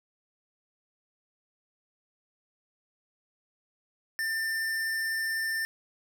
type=tone; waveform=square; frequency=1792 Hz; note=A6; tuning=31 cents sharp; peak=-29 dBFS; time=4.19-5.65 s; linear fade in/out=0 ms; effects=none